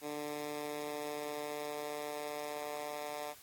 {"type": "tone with high-pass filter sweep", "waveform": "10% pulse", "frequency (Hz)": 148.2, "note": "D3", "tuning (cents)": 16, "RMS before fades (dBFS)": -41, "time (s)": [0.01, 3.35], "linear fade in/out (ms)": 50, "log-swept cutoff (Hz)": [320, 620], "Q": 1.6, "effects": ["white hiss -57 dBFS RMS until 3.42 s", "AAC 64 kbps"]}